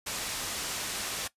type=low-pass noise; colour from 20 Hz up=white; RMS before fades=-35 dBFS; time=0.06-1.28 s; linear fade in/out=10 ms; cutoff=8500 Hz; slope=12 dB/octave; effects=noise-tail reverb RT60 0.1 s tail -18 dB re dry + resampled to 32000 Hz